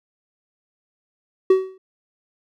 triangle tone with exponential decay, 378.1 Hz, F#4, 38 cents sharp, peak -6 dBFS, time 1.5-1.78 s, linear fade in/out 5 ms, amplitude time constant 59 ms, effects none

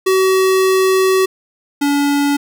square tone pair in turn, 378.5 / 285.4 Hz, F#4 / D4, +39 / -49 cents, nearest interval perfect fourth, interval 488 cents, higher first, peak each -11 / -13 dBFS, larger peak first, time 0.06-1.26 / 1.81-2.37 s, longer first, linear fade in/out 10 ms, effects none

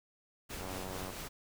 pink noise with tremolo, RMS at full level -42 dBFS, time 0.49-1.29 s, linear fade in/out 20 ms, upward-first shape triangle, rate 4.5 Hz, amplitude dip 40%
click train, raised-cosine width 1 ms, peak -29 dBFS, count 47, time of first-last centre 0.61-1.103 s, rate 93.3 Hz
effects none

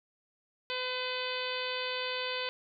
harmonic tone, 506 Hz, B4, 42 cents sharp, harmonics 1 / 2 / 3 / 4 / 5 / 6 / 7 / 8 / 9, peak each -38 / -41 / -42 / -43 / -40 / -41 / -41 / -45 / -44 dBFS, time 0.7-2.49 s, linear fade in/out 0 ms, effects none

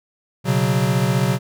square chord, B suspended second, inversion none, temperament equal, 123.47 / 138.59 / 185 Hz, B2 / C#3 / F#3, 0 / 0 / 0 cents, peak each -21 / -21 / -22 dBFS, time 0.44-1.39 s, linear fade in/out 50 ms, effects none

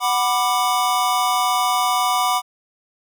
square chord, B minor, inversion second, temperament just, 740.8 / 987.8 / 1185.3 Hz, F#5 / B5 / D6, +2 / 0 / +16 cents, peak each -22 dBFS, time 0-2.42 s, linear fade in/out 50 ms, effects none

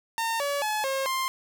sawtooth tone with pitch steps, 911 / 569 / 854 / 538 / 1052 Hz, A#5 / C#5 / G#5 / C5 / C6, -40 / +45 / +48 / +48 / +9 cents, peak -22 dBFS, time 0.18-1.28 s, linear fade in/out 0 ms, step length 220 ms, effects none

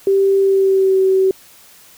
sine tone with pitch glide, 391 to 380.7 Hz, G4 to F#4, -4 to +49 cents, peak -10 dBFS, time 0.07-1.31 s, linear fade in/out 2 ms, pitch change -47 cents, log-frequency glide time 0.38-1 s, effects white hiss -45 dBFS RMS until 1.97 s

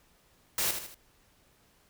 white noise with echo, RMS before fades -29 dBFS, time 0.58-0.71 s, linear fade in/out 2 ms, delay 78 ms, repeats 3, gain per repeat -7 dB, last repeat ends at 0.944 s, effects pink hiss -65 dBFS RMS until 1.89 s

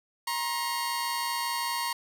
sawtooth tone cluster, 945 / 1070 / 4433 Hz, A#5 / C6 / C#8, +23 / +38 / -1 cents, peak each -27 / -31 / -33 dBFS, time 0.27-1.93 s, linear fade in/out 5 ms, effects none

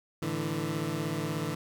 20% pulse chord, A suspended fourth, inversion none, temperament equal with one note detuned, 110 / 148.28 / 164.81 Hz, A2 / D3 / E3, 0 / +17 / 0 cents, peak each -34 / -29 / -29 dBFS, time 0.22-1.55 s, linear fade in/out 5 ms, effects none

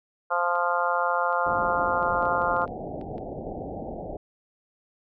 harmonic tone, 174.61 Hz, F3, in tune, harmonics 3 / 4 / 5 / 6 / 7 / 8, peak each -29 / -29 / -29 / -29 / -29 / -29 dBFS, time 0.3-2.66 s, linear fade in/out 20 ms
clicks, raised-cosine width 0.3 ms, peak -35 dBFS, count 11, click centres 0.555 / 1.327 / 2.028 / 2.225 / 2.255 / 2.42 / 2.566 / 2.619 / 2.678 / 3.013 / 3.181 s
white low-pass noise, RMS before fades -35 dBFS, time 1.46-4.17 s, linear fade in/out 5 ms, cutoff 790 Hz, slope 96 dB/octave
effects none

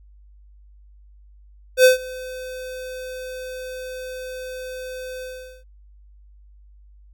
square tone with ADSR envelope, 511 Hz, C5, 41 cents flat, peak -8 dBFS, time 1.77-5.64 s, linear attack 74 ms, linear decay 130 ms, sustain -23 dB, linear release 420 ms, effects added 50 Hz sine -46 dBFS peak until 7.13 s

